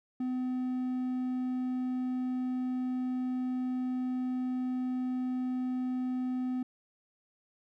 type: tone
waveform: triangle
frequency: 253.7 Hz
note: B3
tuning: 47 cents sharp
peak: -28 dBFS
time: 0.2-6.63 s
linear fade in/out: 5 ms
effects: none